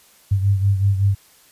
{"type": "beating tone pair", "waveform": "sine", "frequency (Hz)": [98, 103.3], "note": ["G2", "G#2"], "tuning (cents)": [0, -9], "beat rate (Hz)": 5.3, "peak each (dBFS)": [-15, -22], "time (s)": [0.31, 1.15], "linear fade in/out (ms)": 10, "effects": ["white hiss -52 dBFS RMS until 1.51 s", "resampled to 32000 Hz"]}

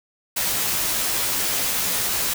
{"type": "noise with comb filter", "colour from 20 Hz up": "white", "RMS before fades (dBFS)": -23, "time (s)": [0.36, 2.34], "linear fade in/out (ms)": 10, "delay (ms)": 13, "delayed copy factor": -0.75, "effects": []}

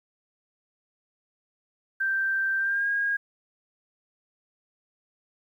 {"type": "tone with pitch glide", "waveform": "sine", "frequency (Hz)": [1568, 1630.8], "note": ["G6", "G#6"], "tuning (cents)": [0, -32], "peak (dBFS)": -23, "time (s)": [2, 3.17], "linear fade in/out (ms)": 10, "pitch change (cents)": 68, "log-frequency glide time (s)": [2.59, 2.88], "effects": ["10-bit"]}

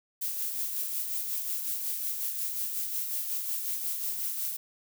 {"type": "noise with tremolo", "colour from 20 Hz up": "violet", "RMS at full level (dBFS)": -31, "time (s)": [0.21, 4.57], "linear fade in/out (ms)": 10, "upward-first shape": "sine", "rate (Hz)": 5.5, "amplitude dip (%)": 40, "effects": []}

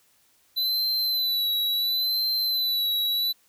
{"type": "tone with vibrato", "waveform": "square", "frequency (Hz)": 4000, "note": "B7", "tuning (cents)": 21, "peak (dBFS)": -23, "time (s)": [0.56, 3.33], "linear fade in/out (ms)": 20, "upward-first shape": "sine", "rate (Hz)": 0.72, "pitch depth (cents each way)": 49, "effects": ["white hiss -63 dBFS RMS until 3.48 s"]}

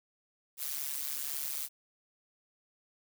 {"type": "noise with amplitude modulation", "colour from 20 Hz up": "blue", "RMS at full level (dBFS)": -33, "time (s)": [0.57, 1.69], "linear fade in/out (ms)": 50, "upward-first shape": "sine", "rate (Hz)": 142, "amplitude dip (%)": 90, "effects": []}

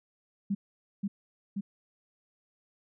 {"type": "tone with echo", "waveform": "sine", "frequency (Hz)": 199.3, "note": "G3", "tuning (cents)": 29, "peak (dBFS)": -26, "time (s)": [0.5, 0.55], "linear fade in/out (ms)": 10, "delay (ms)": 530, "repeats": 2, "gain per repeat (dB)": -2, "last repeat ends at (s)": 1.61, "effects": []}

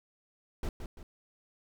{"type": "noise with echo", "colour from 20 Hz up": "brown", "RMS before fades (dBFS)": -33, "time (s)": [0.63, 0.69], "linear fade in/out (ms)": 2, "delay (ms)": 170, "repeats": 2, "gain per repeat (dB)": -7, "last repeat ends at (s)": 1.03, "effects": []}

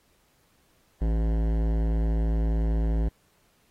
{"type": "tone with hard clipping", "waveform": "sine", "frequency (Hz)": 55, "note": "A1", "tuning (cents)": 0, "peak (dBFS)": -24, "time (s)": [1.01, 3.09], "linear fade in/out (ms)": 10, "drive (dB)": 17, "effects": ["pink hiss -66 dBFS RMS until 3.7 s", "AAC 48 kbps"]}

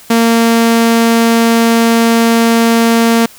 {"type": "tone", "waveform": "sawtooth", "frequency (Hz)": 230, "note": "A#3", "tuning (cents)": -23, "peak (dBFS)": -3, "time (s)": [0.1, 3.26], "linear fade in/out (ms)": 5, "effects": ["white hiss -38 dBFS RMS until 3.38 s"]}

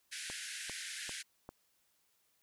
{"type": "band-pass noise", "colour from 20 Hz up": "pink", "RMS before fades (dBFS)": -44, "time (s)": [0.11, 1.23], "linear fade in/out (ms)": 20, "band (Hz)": [1500, 11000], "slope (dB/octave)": 96}
{"type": "click train", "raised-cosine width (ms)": 1, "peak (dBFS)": -32, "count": 4, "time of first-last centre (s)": [0.3, 1.49], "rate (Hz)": 2.52}
{"effects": ["white hiss -75 dBFS RMS until 2.42 s"]}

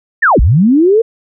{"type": "linear two-way sweep", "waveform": "sine", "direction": "down then up", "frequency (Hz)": [1900, 41.2, 468.8], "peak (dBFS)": -5, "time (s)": [0.22, 1.02], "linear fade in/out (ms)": 10, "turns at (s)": 0.4, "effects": []}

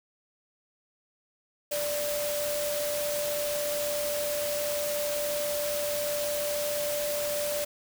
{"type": "tone in noise", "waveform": "sine", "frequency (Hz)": 587.3, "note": "D5", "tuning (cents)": 0, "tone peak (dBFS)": -29, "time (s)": [1.71, 7.65], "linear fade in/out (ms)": 10, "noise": "white", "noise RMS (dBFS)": -34, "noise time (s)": [1.71, 7.65], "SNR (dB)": 2, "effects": []}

